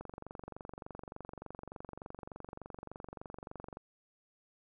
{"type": "click train", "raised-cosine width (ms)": 1, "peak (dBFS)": -30, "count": 89, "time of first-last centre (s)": [0.01, 3.771], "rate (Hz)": 23.4, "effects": []}